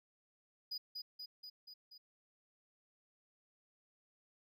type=tone with echo; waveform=triangle; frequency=4940 Hz; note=D#8; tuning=13 cents flat; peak=-38 dBFS; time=0.71-0.78 s; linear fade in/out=10 ms; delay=240 ms; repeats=5; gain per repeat=-3 dB; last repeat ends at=1.98 s; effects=none